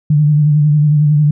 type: tone with vibrato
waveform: sine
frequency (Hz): 149.3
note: D3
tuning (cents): +29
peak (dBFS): -7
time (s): 0.1-1.31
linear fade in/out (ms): 5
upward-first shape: sine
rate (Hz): 11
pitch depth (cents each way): 42
effects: none